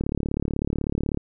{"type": "click train", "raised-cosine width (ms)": 3, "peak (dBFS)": -12, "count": 43, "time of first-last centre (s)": [0.01, 1.173], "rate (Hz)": 36.1, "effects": []}